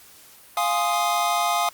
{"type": "chord", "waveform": "square", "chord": "F minor seventh", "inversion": "none", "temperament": "equal", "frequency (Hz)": [698.5, 830.6, 1046.5, 1244.5], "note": ["F5", "Ab5", "C6", "Eb6"], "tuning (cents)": [0, 0, 0, 0], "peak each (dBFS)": [-25, -27, -30, -26], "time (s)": [0.57, 1.69], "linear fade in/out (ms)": 2, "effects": ["white hiss -49 dBFS RMS until 1.73 s", "Opus 48 kbps"]}